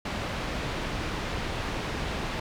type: low-pass noise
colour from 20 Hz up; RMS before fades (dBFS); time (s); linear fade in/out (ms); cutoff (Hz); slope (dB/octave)
pink; -32; 0.05-2.4; 5; 3700; 12
effects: none